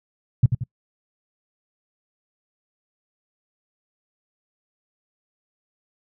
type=tone with echo; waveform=sine; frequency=123.47 Hz; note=B2; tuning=in tune; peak=-9 dBFS; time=0.43-0.46 s; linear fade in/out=5 ms; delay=89 ms; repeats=2; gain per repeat=-7 dB; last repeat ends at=0.638 s; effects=noise-tail reverb RT60 0.1 s tail -26 dB re dry